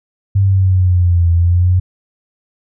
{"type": "exponential two-way sweep", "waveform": "sine", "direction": "down then up", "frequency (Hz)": [99.1, 84.5, 92], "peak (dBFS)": -8, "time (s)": [0.35, 1.8], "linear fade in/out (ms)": 10, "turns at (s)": 1.32, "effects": []}